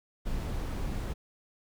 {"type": "noise", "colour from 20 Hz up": "brown", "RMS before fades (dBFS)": -33, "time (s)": [0.25, 1.14], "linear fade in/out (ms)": 20, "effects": []}